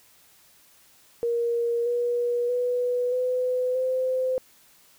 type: tone with pitch steps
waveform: sine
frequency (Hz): 470.6 / 481.3 / 492.3 / 503.5 / 515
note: A#4 / B4 / B4 / B4 / C5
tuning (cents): +16 / -45 / -6 / +33 / -28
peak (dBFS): -22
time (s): 1.23-4.38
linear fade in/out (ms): 0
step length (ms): 630
effects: white hiss -57 dBFS RMS until 4.98 s